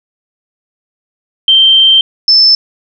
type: tone pair in turn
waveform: sine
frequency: 3136 / 5274 Hz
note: G7 / E8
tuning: 0 / 0 cents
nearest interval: major sixth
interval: 900 cents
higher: second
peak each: -3 dBFS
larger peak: neither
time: 1.48-2.01 / 2.28-2.55 s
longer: first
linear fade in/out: 2 ms
effects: none